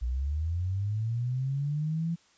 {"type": "linear sweep", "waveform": "sine", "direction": "up", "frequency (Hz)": [57.4, 170], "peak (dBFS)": -27, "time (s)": [0.01, 2.16], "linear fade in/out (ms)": 20, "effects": ["white hiss -63 dBFS RMS until 2.37 s", "resampled to 16000 Hz"]}